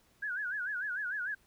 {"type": "tone with vibrato", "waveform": "sine", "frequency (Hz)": 1568, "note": "G6", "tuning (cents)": 0, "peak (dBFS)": -33, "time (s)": [0.22, 1.35], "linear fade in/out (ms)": 10, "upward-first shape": "sine", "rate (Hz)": 6.7, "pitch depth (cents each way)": 160, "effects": ["pink hiss -68 dBFS RMS until 1.46 s"]}